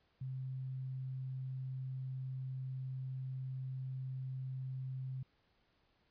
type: tone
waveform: sine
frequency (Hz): 130.81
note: C3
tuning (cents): 0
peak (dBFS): -39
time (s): 0.21-5.23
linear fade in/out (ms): 5
effects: pink hiss -75 dBFS RMS until 6.1 s + resampled to 11025 Hz